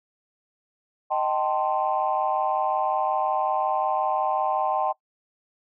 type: chord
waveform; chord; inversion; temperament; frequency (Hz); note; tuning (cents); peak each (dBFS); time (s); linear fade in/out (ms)
sine; A half-diminished seventh; second; equal with one note detuned; 622.3 / 774.5 / 880 / 1046.5; Eb5 / G5 / A5 / C6; 0 / -21 / 0 / 0; -28 / -24 / -28 / -28; 1.1-4.93; 20
effects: noise-tail reverb RT60 0.1 s tail -20 dB re dry + tanh soft clip ceiling -12 dBFS